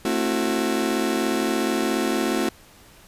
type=chord; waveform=35% pulse; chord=F# half-diminished seventh; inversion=first; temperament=just; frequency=222 / 266.4 / 333 / 370 Hz; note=A3 / C4 / E4 / F#4; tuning=+16 / +31 / +18 / 0 cents; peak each=-25 dBFS; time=0.05-2.49 s; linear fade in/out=2 ms; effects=pink hiss -50 dBFS RMS until 3.07 s + resampled to 32000 Hz